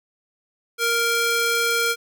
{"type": "tone with high-pass filter", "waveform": "square", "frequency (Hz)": 466.2, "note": "A#4", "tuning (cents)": 0, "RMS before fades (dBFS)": -21, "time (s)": [0.78, 1.96], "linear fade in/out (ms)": 50, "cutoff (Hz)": 1000, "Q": 0.76, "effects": []}